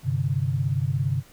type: chord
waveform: sine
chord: G suspended fourth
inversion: none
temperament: equal with one note detuned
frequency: 98 / 130.81 / 148.11 Hz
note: G2 / C3 / D3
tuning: 0 / 0 / +15 cents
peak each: -28 / -24 / -27 dBFS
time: 0.03-1.23 s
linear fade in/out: 50 ms
effects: pink hiss -53 dBFS RMS until 1.32 s